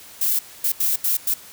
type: noise bursts at uneven times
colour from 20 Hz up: violet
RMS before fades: -20 dBFS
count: 5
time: 0.21-0.39 / 0.64-0.72 / 0.8-0.96 / 1.04-1.17 / 1.27-1.34 s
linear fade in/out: 5 ms
effects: white hiss -43 dBFS RMS until 1.52 s